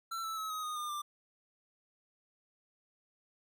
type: tone with pitch steps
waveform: square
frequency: 1343 / 1315.4 / 1288.3 / 1261.8 / 1235.8 / 1210.4 / 1185.5 Hz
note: E6 / E6 / E6 / D#6 / D#6 / D#6 / D6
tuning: +32 / -4 / -40 / +24 / -12 / -48 / +16 cents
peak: -37 dBFS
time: 0.11-1.02 s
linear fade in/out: 10 ms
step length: 130 ms
effects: none